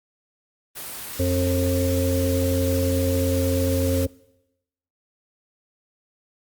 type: noise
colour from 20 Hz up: white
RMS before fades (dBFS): -34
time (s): 0.75-4.06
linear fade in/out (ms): 20
type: harmonic tone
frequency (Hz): 89.1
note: F2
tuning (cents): +35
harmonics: 1 / 3 / 5 / 6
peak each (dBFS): -22 / -25 / -29 / -25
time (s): 1.19-4.07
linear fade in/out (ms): 10
effects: noise-tail reverb RT60 0.9 s tail -22 dB re dry + Opus 32 kbps